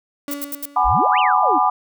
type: tone with exponential decay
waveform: 35% pulse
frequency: 285.6 Hz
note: D4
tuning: 48 cents flat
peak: -23 dBFS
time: 0.28-1.3 s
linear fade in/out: 1 ms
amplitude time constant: 220 ms
type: noise bursts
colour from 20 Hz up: violet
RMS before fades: -26 dBFS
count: 4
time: 0.31-0.655 s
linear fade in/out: 2 ms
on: 30 ms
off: 75 ms
type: chord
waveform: sine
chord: G# half-diminished seventh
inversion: third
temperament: just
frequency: 747.5 / 830.6 / 996.7 / 1196.1 Hz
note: F#5 / G#5 / B5 / D6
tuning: +17 / 0 / +16 / +31 cents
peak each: -19 dBFS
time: 0.76-1.7 s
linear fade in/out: 5 ms
type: exponential two-way sweep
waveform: sine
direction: up then down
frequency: 34.88 to 3136 to 254.2 Hz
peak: -21 dBFS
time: 0.84-1.59 s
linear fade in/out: 20 ms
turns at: 1.19 s
effects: none